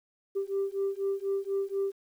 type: beating tone pair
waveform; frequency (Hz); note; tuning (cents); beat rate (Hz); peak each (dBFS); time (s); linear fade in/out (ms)
sine; 391.2 / 395.3; G4 / G4; -4 / +15; 4.1; -30 / -30; 0.35-1.92; 20
effects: tanh soft clip ceiling -23 dBFS + 10-bit